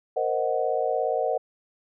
sine chord, C half-diminished seventh, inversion third, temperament equal, 466.2 / 523.3 / 622.3 / 740 Hz, Bb4 / C5 / Eb5 / Gb5, 0 / 0 / 0 / 0 cents, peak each -28 dBFS, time 0.16-1.38 s, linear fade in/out 10 ms, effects none

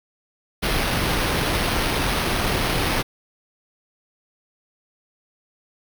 pink noise with sample-and-hold, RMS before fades -22 dBFS, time 0.62-3.03 s, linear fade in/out 20 ms, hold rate 7350 Hz, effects none

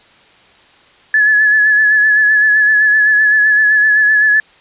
sine tone with vibrato, 1712 Hz, A6, 48 cents flat, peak -7 dBFS, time 1.14-4.4 s, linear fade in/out 2 ms, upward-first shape sine, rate 7.8 Hz, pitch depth 34 cents each way, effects white hiss -46 dBFS RMS until 4.6 s + resampled to 8000 Hz

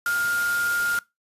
sine tone in noise, 1410 Hz, F6, 16 cents sharp, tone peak -21 dBFS, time 0.06-0.99 s, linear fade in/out 2 ms, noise white, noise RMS -33 dBFS, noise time 0.06-0.99 s, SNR +9 dB, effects noise-tail reverb RT60 0.2 s tail -21 dB re dry + resampled to 32000 Hz

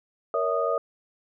sine tone cluster, 467.3 / 561 / 649 / 1236 Hz, A#4 / C#5 / E5 / D#6, +4 / +21 / -27 / -12 cents, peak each -28 dBFS, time 0.34-0.78 s, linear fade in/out 2 ms, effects none

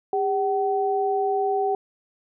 sine tone pair together, 402.3 / 760 Hz, G4 / F#5, +45 / +46 cents, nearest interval major seventh, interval 1101 cents, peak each -23 dBFS, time 0.13-1.75 s, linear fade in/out 2 ms, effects none

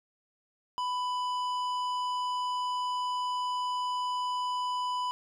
triangle tone with tanh clipping, 995 Hz, B5, 13 cents sharp, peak -31 dBFS, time 0.78-5.11 s, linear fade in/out 0 ms, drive 16 dB, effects none

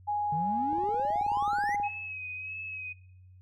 sine tone with pitch glide, 830 to 820.9 Hz, G#5 to G#5, -1 to -20 cents, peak -27 dBFS, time 0.07-1.89 s, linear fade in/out 20 ms, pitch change -19 cents, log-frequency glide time 0.39-1.7 s
triangle exponential sweep, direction up, 146.83 to 2093 Hz, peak -31 dBFS, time 0.32-1.76 s, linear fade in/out 5 ms
click train, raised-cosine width 2 ms, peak -31 dBFS, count 21, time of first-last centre 0.73-1.8 s, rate 18.7 Hz
sine tone with vibrato, 2547 Hz, D#7, 40 cents sharp, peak -36 dBFS, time 1.83-2.93 s, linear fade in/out 10 ms, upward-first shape sine, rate 1.6 Hz, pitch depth 35 cents each way
effects noise-tail reverb RT60 0.8 s tail -21 dB re dry + added 92 Hz sine -51 dBFS peak until 3.41 s

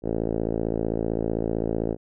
5% pulse tone with low-pass filter, 55.6 Hz, A1, 19 cents sharp, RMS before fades -26 dBFS, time 0.02-1.97 s, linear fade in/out 50 ms, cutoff 450 Hz, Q 1.5, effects none

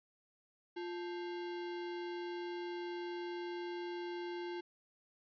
sine tone with sample-and-hold, 349.8 Hz, F4, 3 cents sharp, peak -39 dBFS, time 0.76-4.61 s, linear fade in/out 10 ms, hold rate 1225 Hz, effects resampled to 11025 Hz

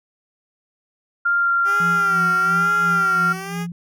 sine tone with pitch glide, 1396 to 1384.8 Hz, F6 to F6, -1 to -15 cents, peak -15 dBFS, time 1.25-3.33 s, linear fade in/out 10 ms, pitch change -14 cents, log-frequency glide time 1.38-1.49 s
10% pulse tone with vibrato, 392 Hz, G4, in tune, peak -21 dBFS, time 1.64-3.67 s, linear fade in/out 50 ms, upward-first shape sine, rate 1.1 Hz, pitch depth 97 cents each way
sine tone with tremolo, 172.5 Hz, F3, 21 cents flat, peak -23 dBFS, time 1.8-3.72 s, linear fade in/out 2 ms, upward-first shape sine, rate 2.9 Hz, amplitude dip 80%
effects none

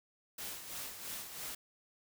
white noise with tremolo, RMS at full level -42 dBFS, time 0.38-1.55 s, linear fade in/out 5 ms, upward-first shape sine, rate 3 Hz, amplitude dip 55%, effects none

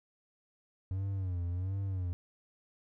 triangle tone with vibrato, 92.4 Hz, F#2, 2 cents flat, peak -30 dBFS, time 0.91-2.13 s, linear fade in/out 0 ms, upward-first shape sine, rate 1.4 Hz, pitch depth 110 cents each way, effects none

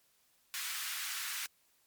pink high-pass noise, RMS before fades -39 dBFS, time 0.54-1.46 s, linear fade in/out 0 ms, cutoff 1400 Hz, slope 24 dB/octave, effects white hiss -71 dBFS RMS until 1.86 s + MP3 96 kbps

